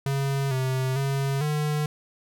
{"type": "tone with pitch steps", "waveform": "square", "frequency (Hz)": [137.7, 130.5, 137.4, 150.2], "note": ["C#3", "C3", "C#3", "D3"], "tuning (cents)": [-11, -4, -15, 39], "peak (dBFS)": -24, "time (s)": [0.06, 1.86], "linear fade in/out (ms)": 2, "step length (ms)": 450, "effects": []}